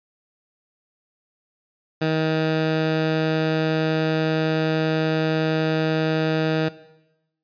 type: tone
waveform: 15% pulse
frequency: 158.2 Hz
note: D#3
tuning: 29 cents sharp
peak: -13 dBFS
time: 2.01-6.69 s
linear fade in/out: 10 ms
effects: noise-tail reverb RT60 0.9 s tail -17 dB re dry + resampled to 11025 Hz